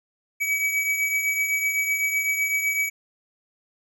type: beating tone pair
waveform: square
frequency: 2277 / 2284.9 Hz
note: C#7 / D7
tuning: +46 / -48 cents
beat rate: 7.9 Hz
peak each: -23 / -31 dBFS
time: 0.4-2.9 s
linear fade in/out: 20 ms
effects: none